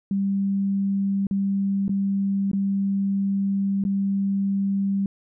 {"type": "tone with dropouts", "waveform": "sine", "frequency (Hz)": 196.9, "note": "G3", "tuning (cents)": 8, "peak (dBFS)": -20, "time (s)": [0.11, 5.06], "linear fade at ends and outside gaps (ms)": 2, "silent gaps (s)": [[1.269, 1.31], [1.881, 1.893], [2.515, 2.532], [3.839, 3.85]], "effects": []}